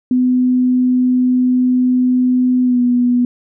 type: tone with pitch glide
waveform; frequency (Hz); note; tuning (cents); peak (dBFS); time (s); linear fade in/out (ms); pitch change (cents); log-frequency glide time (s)
sine; 251.8 to 245.1; B3 to B3; +34 to -13; -10; 0.11-3.25; 2; -47; 2.63-2.8
effects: none